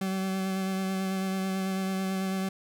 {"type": "tone with vibrato", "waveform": "40% pulse", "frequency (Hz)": 190.5, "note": "G3", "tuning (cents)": -49, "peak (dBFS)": -27, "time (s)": [0.01, 2.49], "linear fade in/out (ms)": 5, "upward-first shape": "sine", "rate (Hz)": 9.1, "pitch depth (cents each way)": 16, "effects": []}